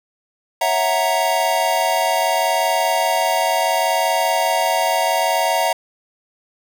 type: chord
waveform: square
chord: F# dominant seventh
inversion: second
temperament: equal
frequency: 554.4 / 659.3 / 740 / 932.3 Hz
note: C#5 / E5 / F#5 / A#5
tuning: 0 / 0 / 0 / 0 cents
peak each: -27 / -21 / -22 / -21 dBFS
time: 0.61-5.73 s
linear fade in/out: 5 ms
effects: none

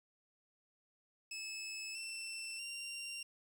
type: tone with pitch steps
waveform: 20% pulse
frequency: 2601 / 2683 / 2768 Hz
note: E7 / E7 / F7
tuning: -24 / +30 / -16 cents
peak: -37 dBFS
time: 1.31-3.23 s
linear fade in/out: 5 ms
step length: 640 ms
effects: 11-bit

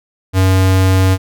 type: tone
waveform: square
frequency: 94.3 Hz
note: F#2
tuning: 33 cents sharp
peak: -9 dBFS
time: 0.33-1.18 s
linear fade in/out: 50 ms
effects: none

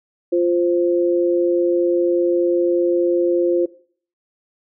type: tone pair together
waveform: sine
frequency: 348.4 / 523.3 Hz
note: F4 / C5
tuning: -4 / 0 cents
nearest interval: perfect fifth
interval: 704 cents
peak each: -15 / -20 dBFS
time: 0.32-3.66 s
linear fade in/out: 10 ms
effects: noise-tail reverb RT60 0.5 s tail -19 dB re dry

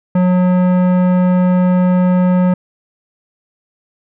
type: tone with tanh clipping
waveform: sine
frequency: 181.5 Hz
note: F#3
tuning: 33 cents flat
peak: -11 dBFS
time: 0.15-2.54 s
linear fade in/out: 5 ms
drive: 15 dB
effects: none

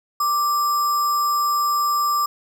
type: tone with sample-and-hold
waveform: sine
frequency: 1174.7 Hz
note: D6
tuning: in tune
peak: -17 dBFS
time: 0.2-2.26 s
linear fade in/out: 5 ms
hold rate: 6300 Hz
effects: none

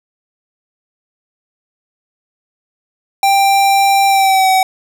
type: tone with pitch glide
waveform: square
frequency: 788 to 757.6 Hz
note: G5 to F#5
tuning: +9 to +41 cents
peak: -9 dBFS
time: 3.23-4.63 s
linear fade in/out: 2 ms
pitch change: -68 cents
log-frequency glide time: 4.07-4.49 s
effects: none

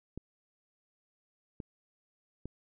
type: clicks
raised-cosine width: 3 ms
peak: -27 dBFS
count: 3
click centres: 0.176 / 1.602 / 2.456 s
effects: none

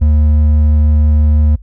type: tone with hard clipping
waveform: triangle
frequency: 75.5 Hz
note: D2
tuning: 48 cents sharp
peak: -8 dBFS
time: 0.01-1.56 s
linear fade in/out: 10 ms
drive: 8 dB
effects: noise-tail reverb RT60 0.1 s tail -25 dB re dry + added 50 Hz sine -32 dBFS peak until 1.62 s

